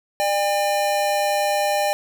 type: tone pair together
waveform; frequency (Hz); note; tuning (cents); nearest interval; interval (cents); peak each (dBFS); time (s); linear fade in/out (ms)
square; 598.4 / 806; D5 / G5; +32 / +48; perfect fourth; 516; -22; 0.2-1.93; 0
effects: none